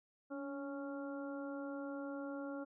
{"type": "harmonic tone with a mistuned harmonic", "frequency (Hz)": 277.2, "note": "C#4", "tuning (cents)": 0, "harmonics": [1, 2, 3, 4, 5], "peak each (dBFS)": [-43, -46, -55, -57, -52], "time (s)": [0.3, 2.65], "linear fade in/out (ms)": 20, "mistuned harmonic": 1, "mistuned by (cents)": 39, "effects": []}